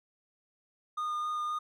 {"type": "tone with vibrato", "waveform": "triangle", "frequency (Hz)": 1221, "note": "D#6", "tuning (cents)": -33, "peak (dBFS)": -29, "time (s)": [0.97, 1.59], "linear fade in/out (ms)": 10, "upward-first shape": "sine", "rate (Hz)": 3.8, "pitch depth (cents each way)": 10, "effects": []}